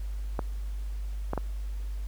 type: clicks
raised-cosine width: 1 ms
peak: -15 dBFS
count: 3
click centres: 0.392 / 1.334 / 1.377 s
effects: added 50 Hz sine -31 dBFS peak until 2.07 s + pink hiss -56 dBFS RMS until 2.07 s